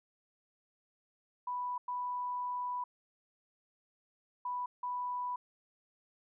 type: tone bursts at uneven times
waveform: sine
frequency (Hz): 987.8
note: B5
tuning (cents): 0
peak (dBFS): -34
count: 4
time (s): 1.47-1.78 / 1.88-2.84 / 4.45-4.66 / 4.83-5.36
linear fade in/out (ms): 5
effects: none